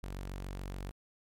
sawtooth tone, 47.01 Hz, F#1, 28 cents sharp, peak -35 dBFS, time 0.03-0.91 s, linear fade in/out 0 ms, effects MP3 64 kbps

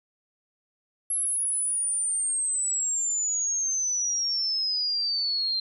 sine exponential sweep, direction down, 11150 to 4139 Hz, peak -24 dBFS, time 1.1-5.6 s, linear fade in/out 5 ms, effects none

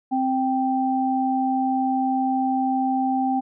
sine tone pair together, 261.6 / 783.4 Hz, C4 / G5, 0 / -1 cents, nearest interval octave + perfect fifth, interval 1899 cents, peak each -22 dBFS, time 0.11-3.41 s, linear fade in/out 20 ms, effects none

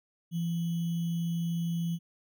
sine tone with sample-and-hold, 168.5 Hz, E3, 38 cents sharp, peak -28 dBFS, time 0.31-1.99 s, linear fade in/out 50 ms, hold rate 3150 Hz, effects none

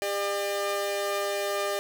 sawtooth tone pair together, 401.4 / 601 Hz, G4 / D5, +41 / +40 cents, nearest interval perfect fifth, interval 699 cents, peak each -27 / -25 dBFS, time 0.02-1.79 s, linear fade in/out 0 ms, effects none

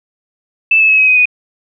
sine tone with pitch steps, 2637 / 2605 / 2574 / 2543 / 2512 / 2482 Hz, E7 / E7 / E7 / D#7 / D#7 / D#7, 0 / -21 / -42 / +37 / +16 / -5 cents, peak -6 dBFS, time 0.71-1.256 s, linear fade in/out 5 ms, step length 91 ms, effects none

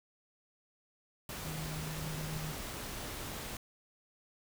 sine tone in noise, 155.56 Hz, D#3, in tune, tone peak -39 dBFS, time 1.45-2.52 s, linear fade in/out 2 ms, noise pink, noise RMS -42 dBFS, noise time 1.29-3.57 s, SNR 0 dB, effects none

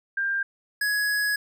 sine / square tone pair in turn, 1593 / 1674.9 Hz, G6 / G#6, +27 / +14 cents, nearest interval minor second, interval 87 cents, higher second, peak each -23 dBFS, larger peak neither, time 0.17-0.43 / 0.81-1.36 s, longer second, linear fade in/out 5 ms, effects none

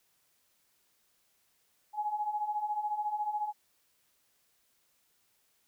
sine beating tone pair, 830 / 844 Hz, G#5 / G#5, -1 / +28 cents, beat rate 14 Hz, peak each -37 / -32 dBFS, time 1.93-3.53 s, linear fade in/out 50 ms, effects white hiss -72 dBFS RMS until 5.67 s

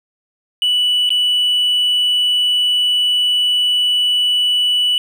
triangle tone with dropouts, 2960 Hz, F#7, in tune, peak -10 dBFS, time 0.62-4.98 s, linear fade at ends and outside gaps 1 ms, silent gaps 1.092-1.104 s, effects tanh soft clip ceiling -7 dBFS

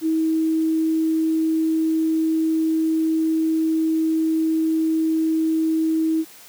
sine tone, 320 Hz, D#4, 49 cents sharp, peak -17 dBFS, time 0.01-6.25 s, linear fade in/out 50 ms, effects white hiss -45 dBFS RMS until 6.48 s + high-pass 100 Hz 12 dB/octave

